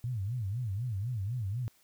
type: tone with vibrato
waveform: sine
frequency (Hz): 110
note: A2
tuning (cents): 0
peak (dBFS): -31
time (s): 0.04-1.68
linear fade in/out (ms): 0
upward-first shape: sine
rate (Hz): 4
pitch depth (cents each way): 260
effects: white hiss -66 dBFS RMS until 1.83 s